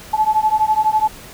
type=beating tone pair; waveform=sine; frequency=858 / 870 Hz; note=A5 / A5; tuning=-44 / -20 cents; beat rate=12 Hz; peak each=-16 dBFS; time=0.13-1.08 s; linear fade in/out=10 ms; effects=pink hiss -38 dBFS RMS until 1.33 s